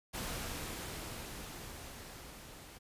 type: noise with level ramp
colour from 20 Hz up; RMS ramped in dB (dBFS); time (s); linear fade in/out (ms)
pink; -39 to -53; 0.13-2.79; 20
effects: resampled to 32000 Hz